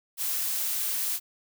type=noise; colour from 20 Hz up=blue; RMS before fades=-29 dBFS; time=0.17-1.2 s; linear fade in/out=50 ms; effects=none